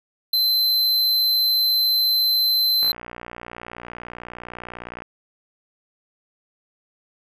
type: tone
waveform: square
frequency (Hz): 4077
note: C8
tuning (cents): -46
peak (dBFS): -17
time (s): 0.33-2.92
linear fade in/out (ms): 5
type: click train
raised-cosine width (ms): 0.5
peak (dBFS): -19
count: 132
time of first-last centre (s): 2.83-5.021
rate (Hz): 59.8
effects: none